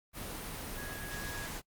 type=tone in noise; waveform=sine; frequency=1661.2 Hz; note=G#6; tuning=in tune; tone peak=-43 dBFS; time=0.74-1.5 s; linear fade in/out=50 ms; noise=pink; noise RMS=-41 dBFS; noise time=0.13-1.62 s; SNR=-5 dB; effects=noise-tail reverb RT60 0.1 s tail -22 dB re dry + Opus 32 kbps